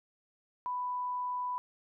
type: tone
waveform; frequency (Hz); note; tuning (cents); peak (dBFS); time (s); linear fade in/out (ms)
sine; 992; B5; +7; -32; 0.66-1.58; 0
effects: none